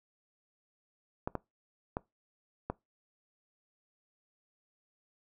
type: clicks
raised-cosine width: 1 ms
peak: -19 dBFS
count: 4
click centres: 1.275 / 1.353 / 1.969 / 2.7 s
effects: noise-tail reverb RT60 0.2 s tail -22 dB re dry